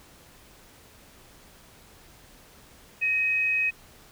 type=tone pair together; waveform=sine; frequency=1850 / 2532 Hz; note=A#6 / D#7; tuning=-14 / +30 cents; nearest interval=perfect fourth; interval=544 cents; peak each=-34 / -22 dBFS; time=3.01-3.71 s; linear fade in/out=20 ms; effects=pink hiss -53 dBFS RMS until 4.11 s